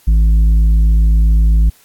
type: tone with tanh clipping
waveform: sine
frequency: 53.9 Hz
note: A1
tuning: 35 cents flat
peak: -8 dBFS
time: 0.07-1.7 s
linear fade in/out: 10 ms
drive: 6 dB
effects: white hiss -49 dBFS RMS until 1.84 s + AAC 64 kbps